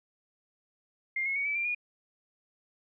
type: tone with pitch steps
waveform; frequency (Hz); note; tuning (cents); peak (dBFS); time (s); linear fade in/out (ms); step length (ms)
sine; 2113 / 2175 / 2239 / 2304 / 2372 / 2441; C7 / C#7 / C#7 / D7 / D7 / D#7; +16 / -33 / +17 / -34 / +17 / -34; -28; 1.16-1.748; 5; 98
effects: none